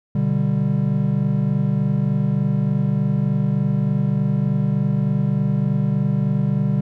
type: chord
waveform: triangle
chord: G major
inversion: first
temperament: equal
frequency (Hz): 123.47 / 146.83 / 196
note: B2 / D3 / G3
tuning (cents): 0 / 0 / 0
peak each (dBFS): -21 / -18 / -19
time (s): 0.15-6.81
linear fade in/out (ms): 5
effects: none